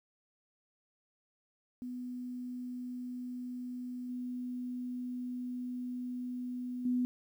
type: tone with level steps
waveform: sine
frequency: 248.4 Hz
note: B3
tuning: 10 cents sharp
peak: -38 / -36 / -28 dBFS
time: 1.82-7.05 s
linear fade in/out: 0 ms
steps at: 4.09 / 6.85 s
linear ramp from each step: 5 ms
effects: 11-bit